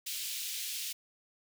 pink high-pass noise, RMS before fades -38 dBFS, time 0.06-0.93 s, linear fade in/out 10 ms, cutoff 2800 Hz, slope 24 dB/octave, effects none

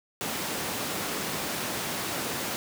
pink high-pass noise, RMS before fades -32 dBFS, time 0.21-2.56 s, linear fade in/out 0 ms, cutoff 180 Hz, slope 12 dB/octave, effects none

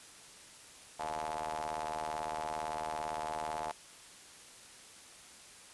sawtooth ring-modulated tone, 77.78 Hz, D#2, in tune, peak -29 dBFS, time 0.99-3.72 s, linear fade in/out 10 ms, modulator 786 Hz, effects white hiss -54 dBFS RMS until 5.73 s + resampled to 24000 Hz

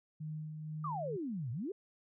sine tone with tremolo, 154.5 Hz, D#3, 12 cents flat, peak -38 dBFS, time 0.2-1.17 s, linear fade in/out 10 ms, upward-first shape sine, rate 2.1 Hz, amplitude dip 35%
sine exponential two-way sweep, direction down then up, 1244.5 to 110 to 434.4 Hz, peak -36 dBFS, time 0.84-1.72 s, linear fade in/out 5 ms, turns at 1.51 s
effects none

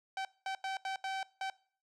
sawtooth tone bursts at uneven times, 770 Hz, G5, 31 cents flat, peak -31 dBFS, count 6, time 0.17-0.25 / 0.46-0.55 / 0.64-0.77 / 0.85-0.96 / 1.04-1.23 / 1.41-1.5 s, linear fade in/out 2 ms, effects noise-tail reverb RT60 0.5 s tail -22 dB re dry + low-pass 5000 Hz 12 dB/octave

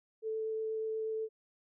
sine tone with vibrato, 440 Hz, A4, in tune, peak -33 dBFS, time 0.22-1.29 s, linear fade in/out 50 ms, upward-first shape triangle, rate 8.3 Hz, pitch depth 8 cents each way, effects none

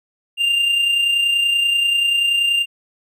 triangle tone with amplitude modulation, 2794 Hz, F7, in tune, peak -11 dBFS, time 0.37-2.66 s, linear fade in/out 50 ms, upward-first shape sine, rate 30.4 Hz, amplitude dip 40%, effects none

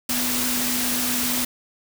sine tone in noise, 246.9 Hz, B3, in tune, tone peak -28 dBFS, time 0.09-1.45 s, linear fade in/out 5 ms, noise white, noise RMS -24 dBFS, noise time 0.09-1.45 s, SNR -7 dB, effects none

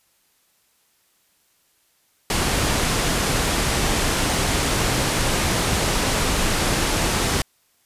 pink low-pass noise, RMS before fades -21 dBFS, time 2.3-7.42 s, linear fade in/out 2 ms, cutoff 11000 Hz, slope 24 dB/octave, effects white hiss -63 dBFS RMS until 7.85 s + resampled to 32000 Hz

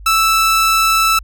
sawtooth tone, 1318.5 Hz, E6, in tune, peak -7 dBFS, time 0.06-1.19 s, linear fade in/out 5 ms, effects added 50 Hz sine -32 dBFS peak until 1.23 s

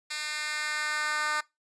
10% pulse tone with high-pass filter sweep, 302.3 Hz, D#4, 50 cents flat, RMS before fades -31 dBFS, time 0.1-1.41 s, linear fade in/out 10 ms, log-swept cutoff 2700 to 1200 Hz, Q 1.5, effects noise-tail reverb RT60 0.2 s tail -21 dB re dry + resampled to 22050 Hz

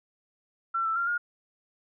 sine tone with pitch steps, 1349 / 1326 / 1384 / 1424 Hz, E6 / E6 / F6 / F6, +40 / +10 / -16 / +33 cents, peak -25 dBFS, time 0.74-1.18 s, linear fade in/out 10 ms, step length 110 ms, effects none

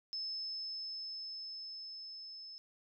sine tone with level ramp, 5230 Hz, E8, 15 cents flat, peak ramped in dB -37 to -47 dBFS, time 0.13-2.58 s, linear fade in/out 0 ms, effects none

